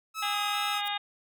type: tone with vibrato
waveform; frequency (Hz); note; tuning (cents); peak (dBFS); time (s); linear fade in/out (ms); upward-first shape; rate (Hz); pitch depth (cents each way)
sawtooth; 1283; E6; -47; -28; 0.14-0.82; 50; square; 2.5; 18
type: harmonic tone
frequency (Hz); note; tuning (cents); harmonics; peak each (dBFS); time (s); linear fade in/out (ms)
409.5; G#4; -24; 2 / 3 / 4 / 5 / 6 / 7 / 8 / 9; -33 / -39 / -40 / -40 / -41 / -39 / -42 / -35; 0.22-0.98; 10
type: noise with exponential growth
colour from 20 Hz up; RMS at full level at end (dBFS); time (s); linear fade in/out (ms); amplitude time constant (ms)
violet; -38; 0.81-0.88; 1; 15
effects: none